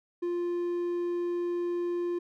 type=tone; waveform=triangle; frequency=349.2 Hz; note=F4; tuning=in tune; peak=-26 dBFS; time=0.22-2.19 s; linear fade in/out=10 ms; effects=none